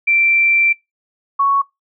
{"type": "tone pair in turn", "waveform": "sine", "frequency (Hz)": [2349, 1111.1], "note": ["D7", "C#6"], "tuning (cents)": [0, 4], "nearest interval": "octave + minor second", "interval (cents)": 1296, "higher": "first", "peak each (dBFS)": -11, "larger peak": "neither", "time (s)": [[0.07, 0.73], [1.39, 1.62]], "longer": "first", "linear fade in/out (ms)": 10, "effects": ["noise-tail reverb RT60 0.2 s tail -23 dB re dry"]}